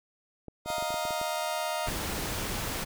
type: clicks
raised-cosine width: 2 ms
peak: -28 dBFS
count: 10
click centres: 0.483 / 0.66 / 0.703 / 0.783 / 0.825 / 0.905 / 0.942 / 1.053 / 1.107 / 1.214 s
type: chord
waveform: sawtooth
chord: Eb suspended second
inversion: none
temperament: just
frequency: 622.3 / 700 / 933.4 Hz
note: Eb5 / F5 / Bb5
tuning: 0 / +4 / +2 cents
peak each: -29 / -30 / -31 dBFS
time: 0.65-1.91 s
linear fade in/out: 50 ms
type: noise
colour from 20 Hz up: pink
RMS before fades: -33 dBFS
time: 1.86-2.85 s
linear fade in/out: 20 ms
effects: none